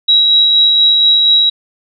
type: tone with tremolo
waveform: sine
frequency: 3864 Hz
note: B7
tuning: 39 cents flat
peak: -5 dBFS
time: 0.08-1.5 s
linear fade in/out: 10 ms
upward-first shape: sine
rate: 4.2 Hz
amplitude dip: 25%
effects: none